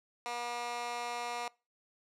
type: tone with high-pass filter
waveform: 15% pulse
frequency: 240 Hz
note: B3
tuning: 49 cents flat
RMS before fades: -38 dBFS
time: 0.26-1.48 s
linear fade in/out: 0 ms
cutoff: 850 Hz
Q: 1.1
effects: noise-tail reverb RT60 0.3 s tail -24 dB re dry + low-pass 8000 Hz 12 dB/octave